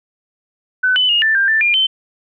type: tone with pitch steps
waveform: sine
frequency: 1508 / 3008 / 2855 / 1770 / 1590 / 1771 / 2407 / 3081 Hz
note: F#6 / F#7 / F7 / A6 / G6 / A6 / D7 / G7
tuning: +32 / +28 / +37 / +10 / +24 / +11 / +42 / -31 cents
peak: -11 dBFS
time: 0.83-1.87 s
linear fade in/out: 10 ms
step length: 130 ms
effects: none